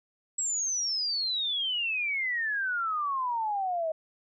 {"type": "exponential sweep", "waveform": "sine", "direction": "down", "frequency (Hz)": [7810, 624], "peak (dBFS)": -27, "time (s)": [0.38, 3.92], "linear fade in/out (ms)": 5, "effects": []}